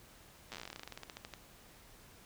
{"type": "slowing click train", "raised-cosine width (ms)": 0.2, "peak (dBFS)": -27, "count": 25, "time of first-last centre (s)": [0.52, 1.337], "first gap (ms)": 8, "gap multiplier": 1.11, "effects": ["pink hiss -59 dBFS RMS until 2.25 s"]}